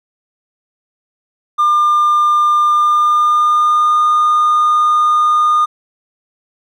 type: tone with pitch glide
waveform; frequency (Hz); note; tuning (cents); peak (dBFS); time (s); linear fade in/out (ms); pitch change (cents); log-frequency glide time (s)
triangle; 1200 to 1220.3; D6 to D#6; +37 to -34; -6; 1.58-5.66; 20; +29; 2.65-4.03
effects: tanh soft clip ceiling -4 dBFS